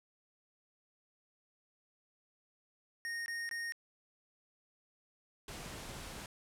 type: tone bursts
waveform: square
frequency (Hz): 1854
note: A#6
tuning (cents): -10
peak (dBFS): -38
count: 3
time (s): 3.05-3.722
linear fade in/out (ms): 0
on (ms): 210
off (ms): 21
type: noise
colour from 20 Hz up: pink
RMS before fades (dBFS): -46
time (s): 5.48-6.26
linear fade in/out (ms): 2
effects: low-pass 11000 Hz 12 dB/octave